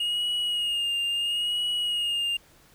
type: tone with vibrato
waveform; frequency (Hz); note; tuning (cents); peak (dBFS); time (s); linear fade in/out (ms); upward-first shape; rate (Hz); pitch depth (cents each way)
triangle; 2859; F7; +40; -23; 0-2.37; 5; sine; 0.74; 36
effects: pink hiss -57 dBFS RMS until 2.74 s